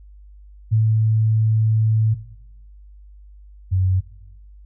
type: tone pair in turn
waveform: sine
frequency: 110 / 93.34 Hz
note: A2 / F#2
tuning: 0 / +16 cents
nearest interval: minor third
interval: 284 cents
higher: first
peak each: -13 / -15 dBFS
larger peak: first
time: 0.71-2.15 / 3.71-4.01 s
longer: first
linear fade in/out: 20 ms
effects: noise-tail reverb RT60 0.9 s tail -17 dB re dry + added 50 Hz sine -41 dBFS peak until 4.65 s